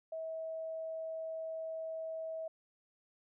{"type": "tone", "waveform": "sine", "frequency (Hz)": 645, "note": "E5", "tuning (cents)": -38, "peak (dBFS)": -38, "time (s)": [0.12, 2.48], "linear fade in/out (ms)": 5, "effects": []}